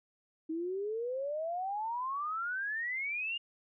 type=exponential sweep; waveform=sine; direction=up; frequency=313.2 to 2859 Hz; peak=-33 dBFS; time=0.49-3.38 s; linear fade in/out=10 ms; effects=none